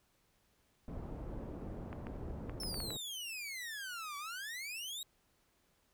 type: low-pass noise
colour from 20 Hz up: pink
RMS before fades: -44 dBFS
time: 0.88-2.97 s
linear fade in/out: 2 ms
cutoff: 570 Hz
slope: 12 dB/octave
type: clicks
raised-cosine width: 0.5 ms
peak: -31 dBFS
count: 7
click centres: 1.929 / 2.069 / 2.496 / 2.634 / 2.743 / 2.803 / 2.905 s
type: exponential two-way sweep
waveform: sawtooth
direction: down then up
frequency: 5400 to 1130 to 3867 Hz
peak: -38 dBFS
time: 2.6-5.03 s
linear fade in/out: 2 ms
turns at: 4.17 s
effects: pink hiss -74 dBFS RMS until 5.93 s